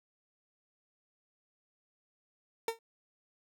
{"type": "tone with exponential decay", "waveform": "30% pulse", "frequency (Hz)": 455.4, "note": "A#4", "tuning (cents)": -40, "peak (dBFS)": -24, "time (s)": [2.68, 2.79], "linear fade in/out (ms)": 2, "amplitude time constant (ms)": 23, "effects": []}